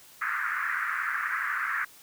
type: band-pass noise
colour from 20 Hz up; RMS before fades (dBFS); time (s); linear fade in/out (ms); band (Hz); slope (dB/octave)
white; -30; 0.21-1.85; 10; 1200 to 1900; 48
effects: white hiss -53 dBFS RMS until 2.02 s